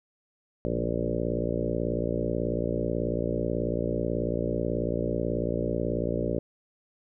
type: harmonic tone with a mistuned harmonic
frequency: 58.27 Hz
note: A#1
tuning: in tune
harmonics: 1 / 2 / 3 / 4 / 5 / 6 / 7 / 8 / 9 / 10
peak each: -35 / -35 / -35 / -35 / -35 / -35 / -35 / -35 / -35 / -35 dBFS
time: 0.65-6.39 s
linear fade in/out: 0 ms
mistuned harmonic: 3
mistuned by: -35 cents
effects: none